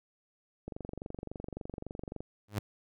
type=click train; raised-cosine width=2 ms; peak=-26 dBFS; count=37; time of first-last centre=0.68-2.205 s; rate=23.6 Hz
type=tone with exponential growth; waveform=sawtooth; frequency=103.8 Hz; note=G#2; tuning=in tune; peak=-24 dBFS; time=2.48-2.59 s; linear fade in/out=5 ms; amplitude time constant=23 ms
effects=none